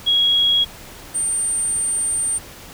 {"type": "tone pair in turn", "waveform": "sine", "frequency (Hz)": [3312, 8842], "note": ["G#7", "C#9"], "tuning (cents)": [-5, -5], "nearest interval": "octave + perfect fourth", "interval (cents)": 1700, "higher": "second", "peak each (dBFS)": [-13, -18], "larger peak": "first", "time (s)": [[0.06, 0.65], [1.14, 2.39]], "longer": "second", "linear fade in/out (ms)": 20, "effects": ["pink hiss -39 dBFS RMS until 2.73 s"]}